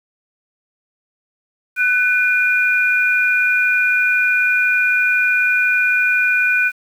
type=tone pair together; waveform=sine; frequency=1497 / 2429 Hz; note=F#6 / D#7; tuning=+20 / -42 cents; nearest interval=minor sixth; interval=838 cents; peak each=-15 / -16 dBFS; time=1.76-6.72 s; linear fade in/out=50 ms; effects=7-bit